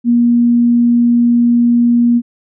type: tone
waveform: sine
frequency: 238.2 Hz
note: A#3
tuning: 38 cents sharp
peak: -7 dBFS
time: 0.04-2.22 s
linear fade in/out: 50 ms
effects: none